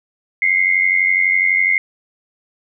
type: tone pair together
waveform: sine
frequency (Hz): 2064 / 2156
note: C7 / C#7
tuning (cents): -24 / -49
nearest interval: minor second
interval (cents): 75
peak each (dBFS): -15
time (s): 0.42-1.78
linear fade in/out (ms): 2
effects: none